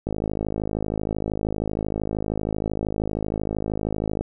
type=click train; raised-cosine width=2 ms; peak=-12 dBFS; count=220; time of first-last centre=0.07-4.21 s; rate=52.9 Hz; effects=none